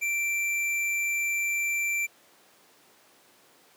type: tone with hard clipping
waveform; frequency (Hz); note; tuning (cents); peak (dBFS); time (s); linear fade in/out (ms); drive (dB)
sine; 2349; D7; 0; -27; 0.01-2.07; 20; 11
effects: pink hiss -58 dBFS RMS until 3.76 s + high-pass 300 Hz 12 dB/octave